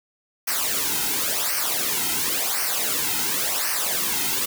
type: noise with flanger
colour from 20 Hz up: white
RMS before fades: -24 dBFS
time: 0.47-4.46 s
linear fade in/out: 10 ms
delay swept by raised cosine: 0.27 to 1.77 ms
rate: 0.93 Hz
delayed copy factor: -0.75
effects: none